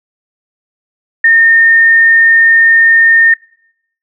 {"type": "tone", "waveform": "sine", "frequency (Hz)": 1825, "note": "A#6", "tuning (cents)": -37, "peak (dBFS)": -3, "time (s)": [1.24, 3.34], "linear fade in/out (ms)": 5, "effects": ["noise-tail reverb RT60 0.8 s tail -25 dB re dry"]}